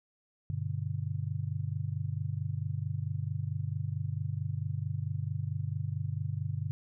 sine chord, G major, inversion none, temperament just, 98 / 122.5 / 147 Hz, G2 / B2 / D3, 0 / -14 / +2 cents, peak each -35 / -36 / -36 dBFS, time 0.5-6.71 s, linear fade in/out 0 ms, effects none

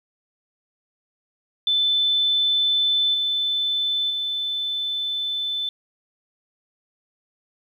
sine tone with level steps, 3520 Hz, A7, in tune, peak -17 / -20 / -23 dBFS, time 1.67-5.69 s, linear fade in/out 2 ms, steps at 3.14 / 4.1 s, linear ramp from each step 5 ms, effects 9-bit

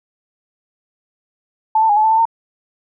sine tone with pitch steps, 876 / 890 / 825 / 860 / 882 / 889 / 912 Hz, A5 / A5 / G#5 / A5 / A5 / A5 / A#5, -8 / +20 / -12 / -40 / +4 / +18 / -38 cents, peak -10 dBFS, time 1.75-2.254 s, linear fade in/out 5 ms, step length 72 ms, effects none

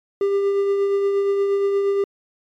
triangle tone with tremolo, 398.1 Hz, G4, 27 cents sharp, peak -13 dBFS, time 0.21-2.04 s, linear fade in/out 2 ms, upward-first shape triangle, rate 8.5 Hz, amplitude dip 35%, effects MP3 96 kbps

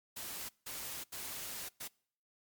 white noise bursts at uneven times, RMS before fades -43 dBFS, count 4, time 0.16-0.49 / 0.66-1.04 / 1.12-1.69 / 1.8-1.88 s, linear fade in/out 10 ms, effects noise-tail reverb RT60 0.6 s tail -26 dB re dry + MP3 96 kbps

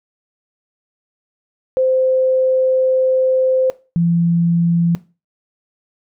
sine tone pair in turn, 519 / 169.93 Hz, C5 / F3, -14 / -47 cents, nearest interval octave + perfect fifth, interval 1933 cents, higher first, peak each -12 dBFS, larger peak neither, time 1.77-3.7 / 3.96-4.95 s, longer first, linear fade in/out 0 ms, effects noise-tail reverb RT60 0.3 s tail -18 dB re dry

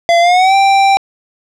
square tone with pitch glide, 683 to 784.6 Hz, F5 to G5, -39 to +1 cents, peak -7 dBFS, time 0.09-0.97 s, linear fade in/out 0 ms, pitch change +240 cents, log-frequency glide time 0.2-0.55 s, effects low-pass 5000 Hz 12 dB/octave

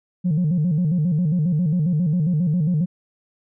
sine tone with vibrato, 164.81 Hz, E3, in tune, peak -15 dBFS, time 0.24-2.86 s, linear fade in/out 20 ms, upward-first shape square, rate 7.4 Hz, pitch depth 150 cents each way, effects tanh soft clip ceiling -14 dBFS

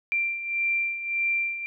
sine beating tone pair, 2362 / 2363.7 Hz, D7 / D7, +9 / +11 cents, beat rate 1.7 Hz, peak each -31 / -25 dBFS, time 0.12-1.66 s, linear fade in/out 0 ms, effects none

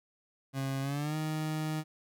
30% pulse tone with pitch glide, 135.3 to 155.42 Hz, C#3 to D#3, -42 to -2 cents, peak -29 dBFS, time 0.53-1.84 s, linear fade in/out 50 ms, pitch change +240 cents, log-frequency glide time 0.81-1.16 s, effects none

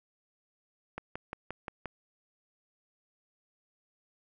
click train, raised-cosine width 0.5 ms, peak -22 dBFS, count 6, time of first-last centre 0.98-1.857 s, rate 5.7 Hz, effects none

